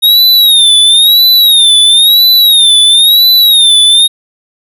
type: tone with vibrato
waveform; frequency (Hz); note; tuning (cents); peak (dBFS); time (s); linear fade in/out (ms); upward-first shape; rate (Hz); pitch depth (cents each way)
square; 3729; A#7; 0; -3; 0.02-4.08; 20; sine; 0.99; 120
effects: none